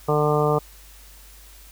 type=harmonic tone; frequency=149.7 Hz; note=D3; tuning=33 cents sharp; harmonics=1 / 2 / 3 / 4 / 5 / 6 / 7 / 8; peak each=-23 / -30 / -21 / -26 / -27 / -31 / -30 / -27 dBFS; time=0.08-0.59 s; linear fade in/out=10 ms; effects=added 50 Hz sine -46 dBFS peak until 1.71 s + white hiss -49 dBFS RMS until 1.71 s